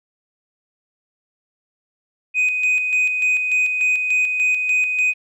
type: tone with tremolo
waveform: sine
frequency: 2500 Hz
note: D#7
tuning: 8 cents sharp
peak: -12 dBFS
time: 2.34-5.14 s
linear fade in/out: 50 ms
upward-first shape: square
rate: 3.4 Hz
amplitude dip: 50%
effects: tanh soft clip ceiling -13 dBFS